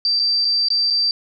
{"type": "tone with dropouts", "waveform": "sine", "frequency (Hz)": 4678, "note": "D8", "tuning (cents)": -8, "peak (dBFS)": -15, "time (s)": [0.05, 1.11], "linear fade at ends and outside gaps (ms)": 1, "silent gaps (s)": [[0.193, 0.197], [0.447, 0.451], [0.685, 0.703], [0.902, 0.906]], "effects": []}